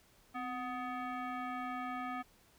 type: tone with frequency modulation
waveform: sine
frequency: 257.2 Hz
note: C4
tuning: 30 cents flat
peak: -37 dBFS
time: 0.34-2.23 s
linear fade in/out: 20 ms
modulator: 995 Hz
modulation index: 1.5
effects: pink hiss -66 dBFS RMS until 2.58 s